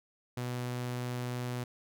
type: tone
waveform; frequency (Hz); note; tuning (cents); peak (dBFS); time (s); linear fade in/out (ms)
sawtooth; 123.47; B2; 0; -30; 0.37-1.64; 5
effects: none